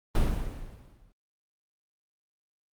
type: noise with exponential decay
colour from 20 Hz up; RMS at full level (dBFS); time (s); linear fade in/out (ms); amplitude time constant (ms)
brown; -21; 0.15-1.12; 2; 210
effects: Opus 32 kbps